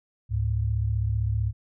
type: tone pair together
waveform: sine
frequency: 70.6 / 106.12 Hz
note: C#2 / G#2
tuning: +32 / +38 cents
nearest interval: perfect fifth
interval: 706 cents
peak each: -27 / -24 dBFS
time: 0.29-1.53 s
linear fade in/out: 50 ms
effects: none